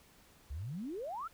sine exponential sweep, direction up, 61.9 to 1419 Hz, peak -38 dBFS, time 0.5-1.28 s, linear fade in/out 10 ms, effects pink hiss -63 dBFS RMS until 1.33 s

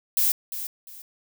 violet noise with echo, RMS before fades -21 dBFS, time 0.17-0.32 s, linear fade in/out 2 ms, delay 350 ms, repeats 2, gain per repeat -11 dB, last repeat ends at 1.02 s, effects none

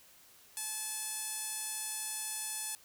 sawtooth tone with band-pass filter, 864 Hz, A5, 32 cents flat, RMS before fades -39 dBFS, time 0.57-2.75 s, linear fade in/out 0 ms, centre 9800 Hz, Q 2.1, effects white hiss -60 dBFS RMS until 2.84 s

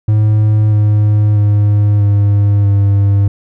triangle tone with pitch steps, 106.9 / 105.18 / 103.5 / 101.84 / 100.2 Hz, A2 / G#2 / G#2 / G#2 / G2, -49 / +22 / -5 / -33 / +38 cents, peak -5 dBFS, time 0.08-3.28 s, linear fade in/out 5 ms, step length 640 ms, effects none

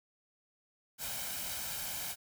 white noise with comb filter, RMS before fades -39 dBFS, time 0.98-2.16 s, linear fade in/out 50 ms, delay 1.3 ms, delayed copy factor +0.55, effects none

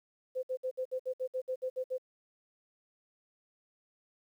sine tone bursts, 514 Hz, C5, 31 cents flat, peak -31 dBFS, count 12, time 0.35-1.982 s, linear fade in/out 20 ms, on 81 ms, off 60 ms, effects 11-bit

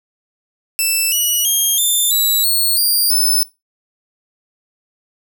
5% pulse tone with pitch steps, 2650 / 2923 / 3225 / 3558 / 3925 / 4330 / 4777 / 5269 Hz, E7 / F#7 / G7 / A7 / B7 / C#8 / D8 / E8, +9 / -22 / +48 / +19 / -11 / -41 / +29 / -2 cents, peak -6 dBFS, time 0.79-3.43 s, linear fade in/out 0 ms, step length 330 ms, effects noise-tail reverb RT60 0.2 s tail -19 dB re dry

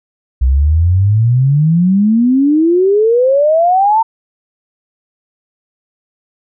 sine exponential sweep, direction up, 61.74 to 918 Hz, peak -7 dBFS, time 0.41-4.03 s, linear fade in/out 10 ms, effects none

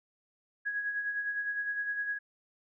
sine tone with tremolo, 1661.2 Hz, G#6, in tune, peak -29 dBFS, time 0.65-2.19 s, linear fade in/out 20 ms, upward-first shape sine, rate 9.8 Hz, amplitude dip 50%, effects none

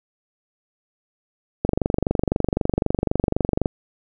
click train, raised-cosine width 2 ms, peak -5 dBFS, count 49, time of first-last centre 1.65-3.658 s, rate 23.9 Hz, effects none

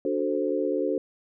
sine chord, D dominant seventh, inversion none, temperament equal, 293.7 / 370 / 440 / 523.3 Hz, D4 / F#4 / A4 / C5, 0 / 0 / 0 / 0 cents, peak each -29 dBFS, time 0.05-0.98 s, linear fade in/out 2 ms, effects none

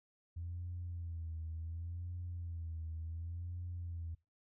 sine tone with vibrato, 84.2 Hz, E2, 37 cents sharp, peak -39 dBFS, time 0.36-4.15 s, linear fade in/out 10 ms, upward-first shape sine, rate 0.69 Hz, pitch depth 78 cents each way, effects noise-tail reverb RT60 0.3 s tail -26 dB re dry + tanh soft clip ceiling -35 dBFS

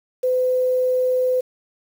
sine tone with quantisation, 507 Hz, B4, 45 cents sharp, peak -16 dBFS, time 0.23-1.41 s, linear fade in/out 10 ms, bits 7, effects none

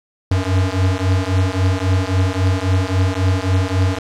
square beating tone pair, 91.8 / 95.5 Hz, F#2 / G2, -13 / -45 cents, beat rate 3.7 Hz, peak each -18 dBFS, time 0.31-3.99 s, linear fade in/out 5 ms, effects low-pass 7000 Hz 12 dB/octave + 8-bit

